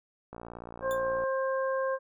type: click train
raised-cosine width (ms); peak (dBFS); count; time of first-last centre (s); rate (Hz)
1; -28; 54; 0.33-1.238; 58.4
type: harmonic tone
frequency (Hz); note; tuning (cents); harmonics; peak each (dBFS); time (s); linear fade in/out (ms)
531; C5; +25; 1 / 2 / 3; -28 / -34 / -38; 0.81-1.99; 50
type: tone with exponential decay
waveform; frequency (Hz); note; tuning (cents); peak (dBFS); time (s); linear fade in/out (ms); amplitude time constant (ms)
10% pulse; 3540; A7; +10; -30; 0.91-1.02; 0; 22
effects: none